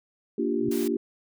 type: chord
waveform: sine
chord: G minor seventh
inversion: first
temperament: equal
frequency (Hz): 233.1 / 293.7 / 349.2 / 392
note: Bb3 / D4 / F4 / G4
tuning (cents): 0 / 0 / 0 / 0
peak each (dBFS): -29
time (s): 0.38-0.97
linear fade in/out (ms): 5
type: tone with exponential growth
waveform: sine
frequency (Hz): 129.7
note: C3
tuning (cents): -15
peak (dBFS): -30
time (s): 0.53-0.69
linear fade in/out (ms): 2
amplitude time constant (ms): 34
type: noise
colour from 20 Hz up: white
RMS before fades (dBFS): -39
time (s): 0.71-0.88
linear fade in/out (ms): 5
effects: none